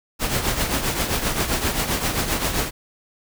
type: noise with tremolo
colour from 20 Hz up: pink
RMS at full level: -20 dBFS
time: 0.19-2.71 s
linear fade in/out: 50 ms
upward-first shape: triangle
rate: 7.6 Hz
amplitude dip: 65%
effects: none